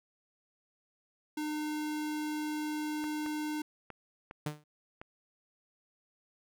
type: tone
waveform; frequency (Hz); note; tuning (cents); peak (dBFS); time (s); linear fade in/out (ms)
square; 303.3; D#4; -44; -34; 1.37-3.62; 5
type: clicks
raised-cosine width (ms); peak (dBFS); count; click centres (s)
0.5; -29; 5; 3.041 / 3.262 / 3.903 / 4.311 / 5.015
type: tone with exponential decay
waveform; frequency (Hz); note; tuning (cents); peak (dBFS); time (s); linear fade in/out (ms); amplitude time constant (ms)
sawtooth; 150; D3; +37; -27; 4.46-4.64; 5; 39
effects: none